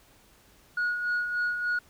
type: tone with tremolo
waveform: sine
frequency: 1450 Hz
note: F#6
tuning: 35 cents flat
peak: -22 dBFS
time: 0.77-1.79 s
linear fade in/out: 5 ms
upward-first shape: sine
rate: 3.4 Hz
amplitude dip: 55%
effects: tanh soft clip ceiling -23 dBFS + pink hiss -59 dBFS RMS until 1.89 s